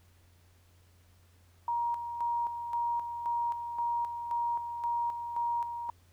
sine tone with tremolo, 945 Hz, A#5, 23 cents sharp, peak -28 dBFS, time 1.68-5.9 s, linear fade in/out 2 ms, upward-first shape square, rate 1.9 Hz, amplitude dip 55%, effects added 88 Hz sine -60 dBFS peak until 6.12 s + pink hiss -67 dBFS RMS until 6.12 s

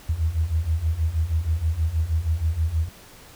sine beating tone pair, 76.8 / 83.1 Hz, D#2 / E2, -22 / +15 cents, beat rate 6.3 Hz, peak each -25 / -22 dBFS, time 0.09-2.89 s, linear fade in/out 5 ms, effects pink hiss -47 dBFS RMS until 3.35 s

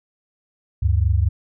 sine tone pair together, 73.42 / 97.69 Hz, D2 / G2, 0 / -5 cents, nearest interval perfect fourth, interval 495 cents, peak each -17 / -18 dBFS, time 0.82-1.29 s, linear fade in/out 10 ms, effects none

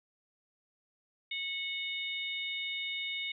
harmonic tone, 734 Hz, F#5, 14 cents flat, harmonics 3 / 4 / 5, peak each -37 / -42 / -38 dBFS, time 1.31-3.32 s, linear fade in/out 5 ms, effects none

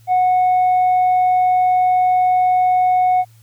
sine tone with tanh clipping, 734 Hz, F#5, 14 cents flat, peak -12 dBFS, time 0.07-3.25 s, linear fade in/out 50 ms, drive 1 dB, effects added 112 Hz sine -45 dBFS peak until 3.42 s + white hiss -56 dBFS RMS until 3.42 s

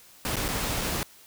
pink noise with dropouts, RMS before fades -29 dBFS, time 0.25-1.03 s, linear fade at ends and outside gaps 0 ms, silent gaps 0.357-0.367 / 0.481-0.488 / 0.812-0.815 s, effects white hiss -53 dBFS RMS until 1.26 s

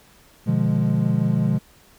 triangle chord, B diminished seventh, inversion none, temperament equal with one note detuned, 123.47 / 149.74 / 174.61 / 207.7 Hz, B2 / D3 / F3 / Ab3, 0 / +34 / 0 / 0 cents, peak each -21 dBFS, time 0.46-1.59 s, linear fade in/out 20 ms, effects pink hiss -53 dBFS RMS until 1.98 s

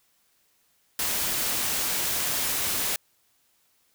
white noise, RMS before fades -27 dBFS, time 0.99-2.96 s, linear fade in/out 2 ms, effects white hiss -67 dBFS RMS until 3.94 s

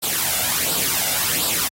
white noise with flanger, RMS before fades -21 dBFS, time 0.02-1.69 s, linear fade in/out 20 ms, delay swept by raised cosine 0.23 to 1.43 ms, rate 1.4 Hz, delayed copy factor +0.6, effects high-pass 80 Hz 12 dB/octave + AAC 48 kbps

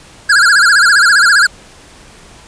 square tone with vibrato, 1517 Hz, F#6, 43 cents sharp, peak -6 dBFS, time 0.29-1.47 s, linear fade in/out 10 ms, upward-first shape sine, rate 15 Hz, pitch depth 180 cents each way, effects pink hiss -39 dBFS RMS until 2.47 s + resampled to 22050 Hz

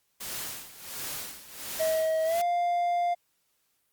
white noise with tremolo, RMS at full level -35 dBFS, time 0.2-2.42 s, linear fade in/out 10 ms, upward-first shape sine, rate 1.4 Hz, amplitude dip 80%
triangle tone with pitch glide, 638 to 699.8 Hz, D#5 to F5, +43 to +3 cents, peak -22 dBFS, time 1.79-3.15 s, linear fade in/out 20 ms, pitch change +160 cents, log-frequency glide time 2.25-2.42 s
effects white hiss -73 dBFS RMS until 3.92 s + Opus 48 kbps

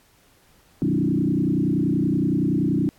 sine tone with frequency modulation, 233.1 Hz, A#3, in tune, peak -18 dBFS, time 0.82-2.89 s, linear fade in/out 0 ms, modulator 30.6 Hz, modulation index 3.1, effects pink hiss -58 dBFS RMS until 2.98 s + AAC 64 kbps

